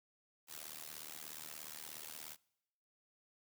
white noise with amplitude modulation, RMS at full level -45 dBFS, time 0.47-2.37 s, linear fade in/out 50 ms, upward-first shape sine, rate 76.9 Hz, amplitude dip 100%, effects noise-tail reverb RT60 0.9 s tail -25 dB re dry + high-pass 100 Hz 12 dB/octave

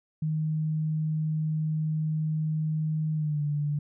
sine tone with pitch glide, 155.8 to 147.06 Hz, D#3 to D3, +3 to +3 cents, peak -25 dBFS, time 0.22-3.79 s, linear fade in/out 5 ms, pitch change -100 cents, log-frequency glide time 3.14-3.42 s, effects none

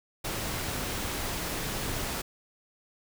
pink noise, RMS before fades -33 dBFS, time 0.24-2.22 s, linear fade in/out 10 ms, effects none

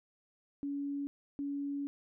sine tone bursts at uneven times, 282.8 Hz, C#4, 35 cents sharp, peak -34 dBFS, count 2, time 0.63-1.07 / 1.39-1.87 s, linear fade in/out 0 ms, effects none

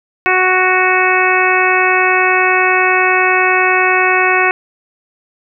harmonic tone, 370 Hz, F#4, in tune, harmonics 1 / 2 / 3 / 4 / 5 / 6 / 7, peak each -17 / -17 / -17 / -17 / -17 / -17 / -17 dBFS, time 0.26-4.51 s, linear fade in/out 0 ms, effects none

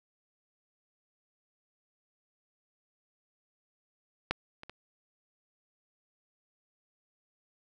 clicks, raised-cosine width 0.3 ms, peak -12 / -28 / -28 dBFS, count 3, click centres 4.31 / 4.634 / 4.696 s, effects none

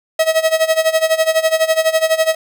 45% pulse tone with tremolo, 641 Hz, E5, 49 cents flat, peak -9 dBFS, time 0.19-2.35 s, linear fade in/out 5 ms, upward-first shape sine, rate 12 Hz, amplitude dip 85%, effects none

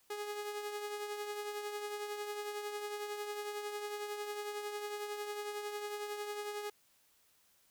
sawtooth tone with tremolo, 415.3 Hz, G#4, in tune, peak -33 dBFS, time 0.1-6.7 s, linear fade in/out 5 ms, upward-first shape triangle, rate 11 Hz, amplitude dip 50%, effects white hiss -70 dBFS RMS until 7.7 s

